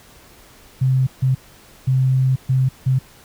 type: tone bursts at uneven times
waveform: sine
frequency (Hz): 130.81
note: C3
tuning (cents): 0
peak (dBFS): -13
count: 5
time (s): 0.81-1.07 / 1.22-1.35 / 1.87-2.36 / 2.49-2.69 / 2.86-2.99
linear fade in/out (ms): 10
effects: pink hiss -47 dBFS RMS until 3.24 s